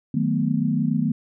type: chord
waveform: sine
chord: B dominant seventh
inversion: first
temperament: equal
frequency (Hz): 155.56 / 185 / 220 / 246.9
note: D#3 / F#3 / A3 / B3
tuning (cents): 0 / 0 / 0 / 0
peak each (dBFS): -24 / -27 / -24 / -24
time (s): 0.14-1.12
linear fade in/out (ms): 5
effects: none